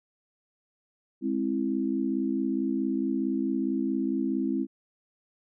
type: chord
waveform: sine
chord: Ab augmented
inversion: none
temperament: equal with one note detuned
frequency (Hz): 207.7 / 265 / 329.6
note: Ab3 / C4 / E4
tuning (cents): 0 / +22 / 0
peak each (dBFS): -31 / -28 / -30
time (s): 1.21-4.67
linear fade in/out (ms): 50
effects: none